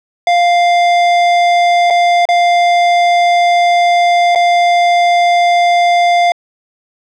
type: tone with dropouts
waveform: square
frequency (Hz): 698.5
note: F5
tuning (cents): 0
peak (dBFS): -8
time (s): 0.27-6.32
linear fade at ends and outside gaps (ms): 2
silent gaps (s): 1.902-1.906 / 2.254-2.288 / 4.35-4.357
effects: low-pass 4000 Hz 12 dB/octave